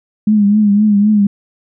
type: tone with vibrato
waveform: sine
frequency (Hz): 207.7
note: G#3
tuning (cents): 0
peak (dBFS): -7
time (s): 0.27-1.27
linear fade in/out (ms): 5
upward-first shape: triangle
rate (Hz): 3.9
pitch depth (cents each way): 73
effects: none